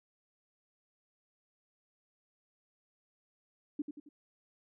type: tone with echo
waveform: sine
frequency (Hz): 293.7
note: D4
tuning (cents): 0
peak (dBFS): -31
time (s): 3.79-3.82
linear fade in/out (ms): 5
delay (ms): 90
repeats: 3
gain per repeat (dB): -7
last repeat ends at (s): 4.09
effects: none